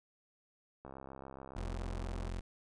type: click train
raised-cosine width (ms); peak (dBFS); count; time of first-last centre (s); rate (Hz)
1; -34; 97; 0.85-2.281; 67.1
type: tone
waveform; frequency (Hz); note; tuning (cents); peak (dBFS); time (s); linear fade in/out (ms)
30% pulse; 43.65; F1; 0; -35; 1.56-2.41; 10
effects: resampled to 22050 Hz